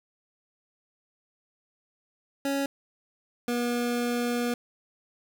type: tone pair in turn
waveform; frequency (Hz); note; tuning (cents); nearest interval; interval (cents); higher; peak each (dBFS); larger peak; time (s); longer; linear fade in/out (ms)
25% pulse; 277.2 / 240.8; C#4 / B3; 0 / -44; major second; 244; first; -22; neither; 2.45-2.66 / 3.48-4.54; second; 2
effects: none